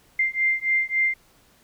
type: beating tone pair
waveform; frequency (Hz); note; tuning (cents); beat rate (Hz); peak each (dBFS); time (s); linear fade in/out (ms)
sine; 2093 / 2096.6; C7 / C7; 0 / +3; 3.6; -23; 0.19-1.14; 5
effects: pink hiss -58 dBFS RMS until 1.63 s